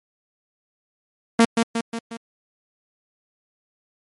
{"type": "tone with echo", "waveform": "sawtooth", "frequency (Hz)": 230, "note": "A#3", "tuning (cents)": -23, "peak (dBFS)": -7, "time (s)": [1.39, 1.45], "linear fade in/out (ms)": 5, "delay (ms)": 180, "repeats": 4, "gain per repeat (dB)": -5, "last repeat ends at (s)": 2.17, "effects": ["MP3 48 kbps"]}